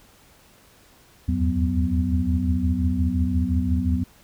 sine tone cluster, 77.1 / 82.8 / 96.7 / 185.5 / 249.8 Hz, D#2 / E2 / G2 / F#3 / B3, -15 / +8 / -23 / +5 / +20 cents, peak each -26 / -23 / -31 / -27 / -25 dBFS, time 1.28-4.04 s, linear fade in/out 10 ms, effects pink hiss -54 dBFS RMS until 4.23 s

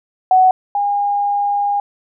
sine tone pair in turn, 746 / 812.6 Hz, F#5 / G#5, +14 / -38 cents, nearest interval minor second, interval 148 cents, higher second, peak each -7 / -14 dBFS, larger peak first, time 0.31-0.51 / 0.75-1.8 s, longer second, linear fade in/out 2 ms, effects none

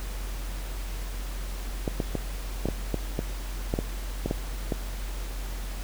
clicks, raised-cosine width 2 ms, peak -13 dBFS, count 12, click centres 1.878 / 2.002 / 2.153 / 2.656 / 2.687 / 2.943 / 3.191 / 3.739 / 3.789 / 4.26 / 4.311 / 4.722 s, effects added 45 Hz sine -31 dBFS peak until 5.83 s + pink hiss -42 dBFS RMS until 5.83 s

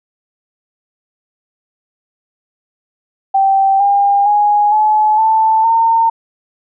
sine tone with pitch steps, 779 / 803.7 / 829.1 / 855.4 / 882.5 / 910.5 Hz, G5 / G5 / G#5 / A5 / A5 / A#5, -11 / +43 / -3 / -49 / +5 / -41 cents, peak -8 dBFS, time 3.34-6.1 s, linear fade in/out 10 ms, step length 460 ms, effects none

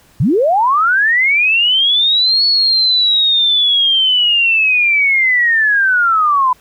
sine linear two-way sweep, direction up then down, 100.2 to 4418 to 992 Hz, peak -9 dBFS, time 0.2-6.53 s, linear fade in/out 5 ms, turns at 2.45 s, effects pink hiss -49 dBFS RMS until 6.6 s

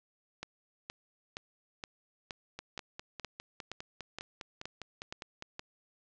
two click trains, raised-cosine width 0.2 ms, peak -24 / -22 dBFS, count 15 / 12, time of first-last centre 2.59-5.424 / 0.43-5.594 s, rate 4.94 / 2.13 Hz, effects low-pass 7000 Hz 12 dB/octave

